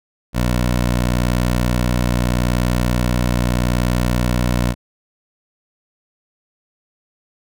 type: tone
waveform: 15% pulse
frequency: 60.8 Hz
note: B1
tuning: 26 cents flat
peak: -9 dBFS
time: 0.33-4.75 s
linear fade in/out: 50 ms
effects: none